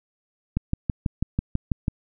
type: click train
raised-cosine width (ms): 5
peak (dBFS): -10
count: 9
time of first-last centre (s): 0.57-1.881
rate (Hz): 6.1
effects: none